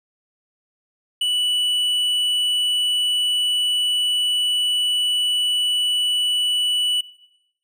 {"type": "tone with tanh clipping", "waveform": "sine", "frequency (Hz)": 2960, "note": "F#7", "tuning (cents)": 0, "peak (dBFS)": -19, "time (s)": [1.21, 7.01], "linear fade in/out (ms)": 5, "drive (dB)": 7, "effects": ["noise-tail reverb RT60 0.9 s tail -19 dB re dry"]}